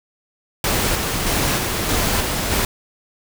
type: noise with tremolo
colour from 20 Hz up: pink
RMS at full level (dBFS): -19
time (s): 0.64-2.65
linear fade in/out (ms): 2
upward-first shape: square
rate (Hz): 1.6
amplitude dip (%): 30
effects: none